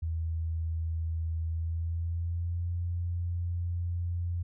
sine tone with pitch glide, 81.5 to 86.85 Hz, E2 to F2, -19 to -9 cents, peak -29 dBFS, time 0.02-4.43 s, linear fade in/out 10 ms, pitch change +110 cents, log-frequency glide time 1.48-2.7 s, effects none

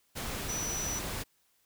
sine tone in noise, 5920 Hz, F#8, in tune, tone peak -34 dBFS, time 0.48-1 s, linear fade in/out 20 ms, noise pink, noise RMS -37 dBFS, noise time 0.15-1.24 s, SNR 0 dB, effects white hiss -71 dBFS RMS until 1.65 s

